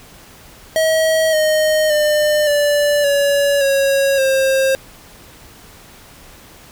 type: tone with pitch steps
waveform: square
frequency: 639 / 620.1 / 601.7 / 583.9 / 566.7 / 549.9 / 533.6 Hz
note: D#5 / D#5 / D5 / D5 / C#5 / C#5 / C5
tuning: +46 / -6 / +42 / -10 / +38 / -14 / +34 cents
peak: -13 dBFS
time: 0.76-4.75 s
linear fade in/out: 0 ms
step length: 570 ms
effects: pink hiss -42 dBFS RMS until 6.71 s